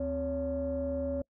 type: tone cluster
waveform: sine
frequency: 74.8 / 261.8 / 562 Hz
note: D2 / C4 / C#5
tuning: +32 / +1 / +24 cents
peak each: -37 / -34 / -31 dBFS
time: 0-1.22 s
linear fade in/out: 5 ms
effects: noise-tail reverb RT60 0.1 s tail -25 dB re dry + tanh soft clip ceiling -24 dBFS